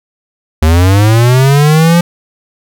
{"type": "linear sweep", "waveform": "square", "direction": "up", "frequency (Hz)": [75.9, 174.61], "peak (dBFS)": -5, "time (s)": [0.62, 2.01], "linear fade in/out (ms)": 5, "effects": []}